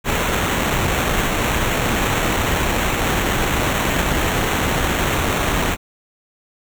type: noise with sample-and-hold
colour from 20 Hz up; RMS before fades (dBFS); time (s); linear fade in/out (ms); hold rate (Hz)
pink; -19; 0.04-5.77; 50; 4900
effects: none